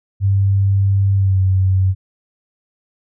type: tone with pitch glide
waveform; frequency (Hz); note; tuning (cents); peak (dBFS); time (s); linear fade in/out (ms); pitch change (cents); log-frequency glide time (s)
sine; 98.3 to 94.51; G2 to F#2; +5 to +37; -11; 0.2-1.95; 50; -68; 1.15-1.4
effects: none